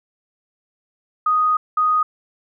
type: tone bursts at uneven times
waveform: sine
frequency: 1244.5 Hz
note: D#6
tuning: in tune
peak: -14 dBFS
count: 2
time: 1.26-1.57 / 1.77-2.03 s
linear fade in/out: 5 ms
effects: none